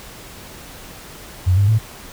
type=tone with pitch steps; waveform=sine; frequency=91.3 / 100.14 / 109.84 Hz; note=F#2 / G2 / A2; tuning=-23 / +37 / -3 cents; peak=-11 dBFS; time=1.46-1.79 s; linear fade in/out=20 ms; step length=110 ms; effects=pink hiss -38 dBFS RMS until 2.12 s